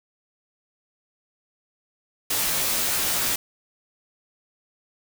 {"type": "noise with comb filter", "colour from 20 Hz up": "white", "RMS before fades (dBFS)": -24, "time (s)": [2.3, 3.36], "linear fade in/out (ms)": 5, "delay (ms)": 15, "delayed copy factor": -0.9, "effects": []}